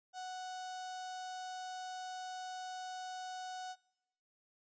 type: tone with notch filter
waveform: sawtooth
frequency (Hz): 740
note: F#5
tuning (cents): 0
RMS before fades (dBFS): -44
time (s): 0.13-3.76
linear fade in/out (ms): 50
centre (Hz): 2100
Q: 0.94
effects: noise-tail reverb RT60 1.0 s tail -25 dB re dry + resampled to 16000 Hz